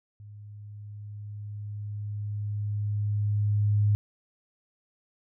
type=tone with level ramp; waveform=sine; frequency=103.83 Hz; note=G#2; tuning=in tune; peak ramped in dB=-43 to -19 dBFS; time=0.2-3.95 s; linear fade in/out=0 ms; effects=none